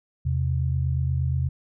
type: tone pair together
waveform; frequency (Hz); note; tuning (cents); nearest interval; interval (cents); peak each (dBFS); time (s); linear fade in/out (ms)
sine; 82.33 / 130.81; E2 / C3; -2 / 0; minor sixth; 802; -24 / -24; 0.25-1.49; 10
effects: none